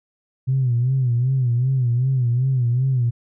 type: tone with vibrato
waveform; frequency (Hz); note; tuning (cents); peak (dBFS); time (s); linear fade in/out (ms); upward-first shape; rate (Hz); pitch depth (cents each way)
sine; 126; B2; +35; -15; 0.47-3.11; 20; sine; 2.6; 110
effects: tanh soft clip ceiling -11 dBFS